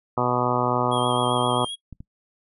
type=harmonic tone; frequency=123.47 Hz; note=B2; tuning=in tune; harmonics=1 / 2 / 3 / 4 / 5 / 6 / 7 / 8 / 9 / 10; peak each=-29 / -29 / -29 / -29 / -29 / -29 / -29 / -29 / -29 / -29 dBFS; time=0.17-1.65 s; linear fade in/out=5 ms
type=tone with vibrato; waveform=square; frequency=3257 Hz; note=G#7; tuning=34 cents flat; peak=-30 dBFS; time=0.91-1.76 s; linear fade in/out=20 ms; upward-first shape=sine; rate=7.6 Hz; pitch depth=33 cents each way
type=clicks; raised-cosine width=5 ms; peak=-26 dBFS; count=2; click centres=1.927 / 2.005 s
effects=noise-tail reverb RT60 0.1 s tail -22 dB re dry + resampled to 32000 Hz